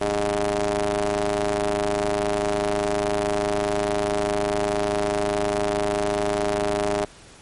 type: ring-modulated tone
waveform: sawtooth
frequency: 104.8 Hz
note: G#2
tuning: 16 cents sharp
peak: -14 dBFS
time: 0.01-7.05 s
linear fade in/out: 5 ms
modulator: 511 Hz
effects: pink hiss -47 dBFS RMS until 7.41 s + MP3 48 kbps